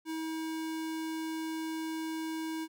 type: tone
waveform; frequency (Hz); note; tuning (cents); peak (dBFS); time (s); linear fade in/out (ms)
square; 320; D#4; +49; -35; 0.05-2.68; 50
effects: none